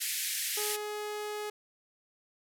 white band-pass noise, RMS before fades -34 dBFS, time 0-0.77 s, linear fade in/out 20 ms, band 1700 to 14000 Hz, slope 48 dB/octave
sawtooth tone, 419.9 Hz, G#4, 19 cents sharp, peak -31 dBFS, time 0.57-1.5 s, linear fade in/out 5 ms
effects none

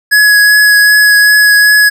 square tone with vibrato, 1680 Hz, G#6, 19 cents sharp, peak -4 dBFS, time 0.11-1.9 s, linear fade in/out 20 ms, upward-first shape triangle, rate 2.6 Hz, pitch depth 14 cents each way, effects none

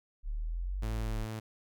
sine exponential two-way sweep, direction up then down, 35.4 to 53 to 35.4 Hz, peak -32 dBFS, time 0.23-1.27 s, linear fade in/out 50 ms, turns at 0.96 s
sawtooth tone, 110 Hz, A2, in tune, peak -33 dBFS, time 0.82-1.4 s, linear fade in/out 10 ms
effects none

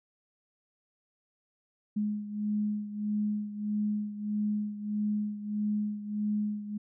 sine beating tone pair, 209.1 / 210.7 Hz, G#3 / G#3, +12 / +25 cents, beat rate 1.6 Hz, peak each -30 / -35 dBFS, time 1.96-6.78 s, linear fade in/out 10 ms, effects none

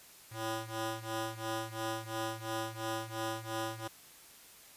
10% pulse ring-modulated tone, 222.9 Hz, A3, 23 cents sharp, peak -25 dBFS, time 0.31-3.88 s, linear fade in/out 10 ms, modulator 110 Hz, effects white hiss -56 dBFS RMS until 4.76 s + resampled to 32000 Hz

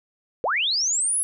sine linear sweep, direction up, 415.3 to 11040 Hz, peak -20 dBFS, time 0.44-1.23 s, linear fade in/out 0 ms, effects none

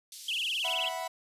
pink band-pass noise, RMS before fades -46 dBFS, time 0.12-0.74 s, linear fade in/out 2 ms, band 3700 to 12000 Hz, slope 24 dB/octave
sine tone with vibrato, 2960 Hz, F#7, in tune, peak -29 dBFS, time 0.28-0.89 s, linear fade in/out 5 ms, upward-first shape triangle, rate 19 Hz, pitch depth 260 cents each way
45% pulse chord, E suspended second, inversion none, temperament equal, 659.3 / 740 / 987.8 Hz, E5 / F#5 / B5, 0 / 0 / 0 cents, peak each -38 dBFS, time 0.64-1.08 s, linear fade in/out 10 ms
effects resampled to 32000 Hz

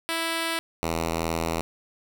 5% pulse tone pair in turn, 329.6 / 82.4 Hz, E4 / E2, 0 / 0 cents, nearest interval 2 octaves, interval 2400 cents, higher first, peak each -14 dBFS, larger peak neither, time 0.09-0.59 / 0.83-1.61 s, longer second, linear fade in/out 0 ms, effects none

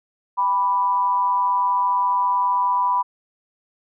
sine tone with amplitude modulation, 987.8 Hz, B5, in tune, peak -14 dBFS, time 0.37-3.03 s, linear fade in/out 20 ms, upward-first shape sine, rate 185 Hz, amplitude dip 55%, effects none

